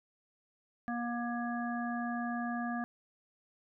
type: harmonic tone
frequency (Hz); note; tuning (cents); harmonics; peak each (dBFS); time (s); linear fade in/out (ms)
238.2; A#3; +38; 1 / 3 / 5 / 7; -35 / -39 / -44 / -42; 0.88-2.84; 0
effects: none